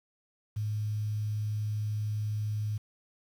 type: tone with quantisation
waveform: sine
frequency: 106.3 Hz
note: G#2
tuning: 41 cents sharp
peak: -29 dBFS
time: 0.56-2.78 s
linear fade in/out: 10 ms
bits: 9
effects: none